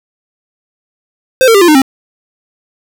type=tone with pitch steps; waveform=square; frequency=519 / 454.4 / 397.9 / 348.4 / 305.1 / 267.1 Hz; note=C5 / A#4 / G4 / F4 / D#4 / C4; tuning=-14 / -44 / +26 / -4 / -34 / +36 cents; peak=-4 dBFS; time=1.41-1.818 s; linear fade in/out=0 ms; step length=68 ms; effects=none